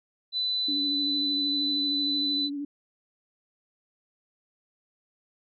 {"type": "tone", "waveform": "sine", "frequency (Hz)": 3999, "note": "B7", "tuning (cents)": 21, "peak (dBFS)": -25, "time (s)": [0.32, 2.5], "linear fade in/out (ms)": 50}
{"type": "tone with vibrato", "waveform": "sine", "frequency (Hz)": 285.8, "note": "D4", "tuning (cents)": -47, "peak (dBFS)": -30, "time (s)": [0.68, 2.65], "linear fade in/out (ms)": 5, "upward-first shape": "sine", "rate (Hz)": 13, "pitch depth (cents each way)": 33}
{"effects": []}